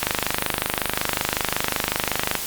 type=click train; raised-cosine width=0.3 ms; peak=-3 dBFS; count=60; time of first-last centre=0.03-2.353 s; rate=25.4 Hz; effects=white hiss -29 dBFS RMS until 2.46 s + Opus 48 kbps